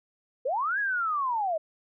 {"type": "linear two-way sweep", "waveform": "sine", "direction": "up then down", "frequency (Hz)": [466.2, 1690, 608], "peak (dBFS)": -25, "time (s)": [0.45, 1.58], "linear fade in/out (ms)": 10, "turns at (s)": 0.79, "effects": []}